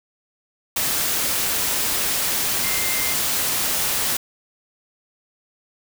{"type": "tone in noise", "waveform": "sine", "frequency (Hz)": 2093, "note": "C7", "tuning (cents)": 0, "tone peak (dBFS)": -29, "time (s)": [2.63, 3.14], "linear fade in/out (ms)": 5, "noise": "white", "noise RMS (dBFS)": -22, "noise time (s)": [0.76, 4.17], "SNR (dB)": -10, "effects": []}